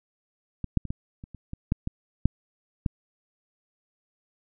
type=clicks; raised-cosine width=5 ms; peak=-18 / -8 / -23 / -17 / -28 / -29 / -22 / -10 / -16 / -6 / -12 dBFS; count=11; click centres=0.643 / 0.773 / 0.853 / 0.905 / 1.239 / 1.347 / 1.534 / 1.721 / 1.874 / 2.256 / 2.862 s; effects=none